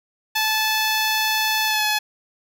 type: tone with pitch glide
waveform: 10% pulse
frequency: 870 to 851.1 Hz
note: A5 to G#5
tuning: -20 to +42 cents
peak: -10 dBFS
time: 0.35-1.99 s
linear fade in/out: 10 ms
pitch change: -38 cents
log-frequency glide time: 1.66-1.84 s
effects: none